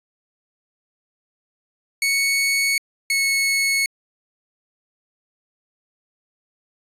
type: tone pair in turn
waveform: sawtooth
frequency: 2217 / 2198 Hz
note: C#7 / C#7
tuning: 0 / -15 cents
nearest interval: unison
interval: 15 cents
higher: first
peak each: -14 dBFS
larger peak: neither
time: 2.02-2.78 / 3.1-3.86 s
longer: neither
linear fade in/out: 2 ms
effects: resampled to 32000 Hz